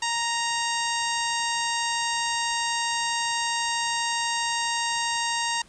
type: harmonic tone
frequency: 932.3 Hz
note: A#5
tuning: in tune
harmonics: 1 / 2 / 3 / 4 / 5 / 6 / 7 / 8 / 9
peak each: -28 / -31 / -33 / -34 / -35 / -36 / -36 / -37 / -38 dBFS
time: 0.02-5.62 s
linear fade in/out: 5 ms
effects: pink hiss -54 dBFS RMS until 5.68 s + resampled to 22050 Hz